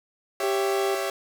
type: chord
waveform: sawtooth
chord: C# diminished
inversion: second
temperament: equal with one note detuned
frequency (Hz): 392 / 554.4 / 664.6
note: G4 / C#5 / E5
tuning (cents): 0 / 0 / +14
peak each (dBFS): -26 / -27 / -27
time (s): 0.4-1.1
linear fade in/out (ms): 2
type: harmonic tone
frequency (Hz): 392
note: G4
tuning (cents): 0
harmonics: 1 / 2 / 3 / 4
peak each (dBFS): -25 / -36 / -38 / -39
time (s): 0.43-0.95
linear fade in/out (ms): 5
effects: none

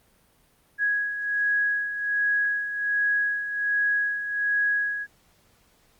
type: beating tone pair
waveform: sine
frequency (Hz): 1661.2 / 1662.5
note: G#6 / G#6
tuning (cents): 0 / +1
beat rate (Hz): 1.3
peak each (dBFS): -30 / -23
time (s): 0.78-5.07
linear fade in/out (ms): 50
effects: pink hiss -62 dBFS RMS until 5.99 s + Opus 32 kbps

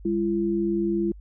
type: tone pair together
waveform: sine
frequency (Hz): 201.6 / 339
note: G3 / E4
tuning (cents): +49 / +49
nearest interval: major sixth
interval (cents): 900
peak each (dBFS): -26 / -23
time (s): 0.05-1.12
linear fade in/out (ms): 5
effects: added 50 Hz sine -41 dBFS peak until 1.2 s

